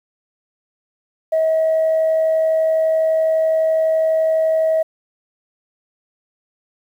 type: tone with amplitude modulation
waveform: sine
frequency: 640 Hz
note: D#5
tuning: 49 cents sharp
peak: -11 dBFS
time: 1.32-4.83 s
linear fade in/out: 10 ms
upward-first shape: sine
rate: 71.9 Hz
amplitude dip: 25%
effects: tanh soft clip ceiling -10 dBFS + 8-bit